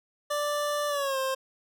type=tone with pitch glide; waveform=25% pulse; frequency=587.3 to 529.3 Hz; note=D5 to C5; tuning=0 to +20 cents; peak=-23 dBFS; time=0.3-1.35 s; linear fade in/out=10 ms; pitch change=-180 cents; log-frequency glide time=0.88-1.18 s; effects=none